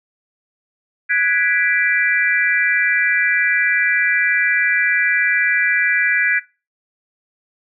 sine chord, G# half-diminished seventh, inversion third, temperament equal, 1480 / 1661.2 / 1975.5 / 2349 Hz, F#6 / G#6 / B6 / D7, 0 / 0 / 0 / 0 cents, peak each -23 / -17 / -19 / -22 dBFS, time 1.09-6.4 s, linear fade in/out 20 ms, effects noise-tail reverb RT60 0.3 s tail -19 dB re dry

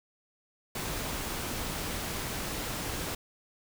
pink noise, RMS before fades -35 dBFS, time 0.75-3.15 s, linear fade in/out 5 ms, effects none

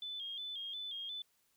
sine tone with vibrato, 3371 Hz, G#7, 25 cents sharp, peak -40 dBFS, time 0.02-1.22 s, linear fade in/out 2 ms, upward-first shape square, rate 2.8 Hz, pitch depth 66 cents each way, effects white hiss -75 dBFS RMS until 1.56 s

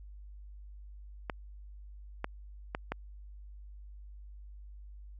clicks, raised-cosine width 0.5 ms, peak -18 dBFS, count 4, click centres 1.298 / 2.244 / 2.749 / 2.92 s, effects added 50 Hz sine -46 dBFS peak until 5.19 s

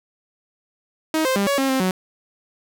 sawtooth tone with pitch steps, 315.8 / 522 / 199.6 / 561 / 269.2 / 263.8 / 185.6 Hz, D#4 / C5 / G3 / C#5 / C4 / C4 / F#3, +26 / -4 / +32 / +21 / +49 / +14 / +6 cents, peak -14 dBFS, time 1.14-1.91 s, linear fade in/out 2 ms, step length 110 ms, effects none

